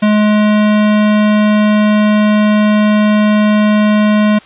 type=tone; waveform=square; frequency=211.1 Hz; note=G#3; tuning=29 cents sharp; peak=-8 dBFS; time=0.02-4.39 s; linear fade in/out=10 ms; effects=white hiss -39 dBFS RMS until 4.45 s + resampled to 8000 Hz